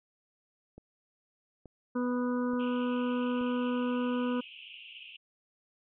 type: click train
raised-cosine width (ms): 2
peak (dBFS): -35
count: 4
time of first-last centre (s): 0.78-3.412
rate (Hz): 1.14
type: harmonic tone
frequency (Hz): 246.9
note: B3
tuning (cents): 0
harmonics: 1 / 2 / 4 / 5 / 6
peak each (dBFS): -29 / -35 / -41 / -43 / -45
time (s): 1.95-4.41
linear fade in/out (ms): 10
type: band-pass noise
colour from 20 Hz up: white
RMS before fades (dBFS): -49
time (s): 2.59-5.17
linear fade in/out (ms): 10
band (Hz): 2500 to 3100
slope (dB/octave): 96
effects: none